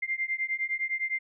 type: beating tone pair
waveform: sine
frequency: 2093 / 2102.8 Hz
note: C7 / C7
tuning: 0 / +8 cents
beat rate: 9.8 Hz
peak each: -31 dBFS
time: 0.02-1.19 s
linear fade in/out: 10 ms
effects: none